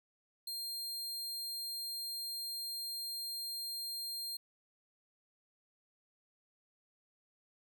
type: tone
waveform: sawtooth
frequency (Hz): 4200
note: C8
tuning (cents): +6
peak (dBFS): -36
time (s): 0.47-4.37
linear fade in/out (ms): 5
effects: none